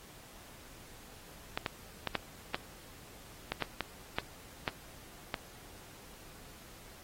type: clicks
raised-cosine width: 0.3 ms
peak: -15 dBFS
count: 11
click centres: 1.575 / 1.662 / 2.073 / 2.153 / 2.545 / 3.52 / 3.623 / 3.807 / 4.185 / 4.678 / 5.342 s
effects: pink hiss -54 dBFS RMS until 7.03 s + AAC 48 kbps